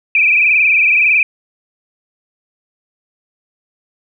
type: tone with frequency modulation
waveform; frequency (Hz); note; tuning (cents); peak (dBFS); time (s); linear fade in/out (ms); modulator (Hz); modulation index
sine; 2453; D#7; -25; -8; 0.15-1.23; 2; 21.7; 5.6
effects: none

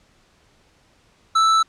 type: tone with hard clipping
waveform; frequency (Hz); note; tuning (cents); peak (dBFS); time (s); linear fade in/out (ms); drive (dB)
sine; 1318.5; E6; 0; -15; 1.35-1.63; 10; 12
effects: pink hiss -58 dBFS RMS until 1.68 s + low-pass 7000 Hz 12 dB/octave

